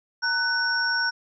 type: tone cluster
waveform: sine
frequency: 922 / 1494 / 5510 Hz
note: A#5 / F#6 / F8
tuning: -19 / +16 / -24 cents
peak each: -32 / -23 / -27 dBFS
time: 0.22-1.11 s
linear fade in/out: 20 ms
effects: none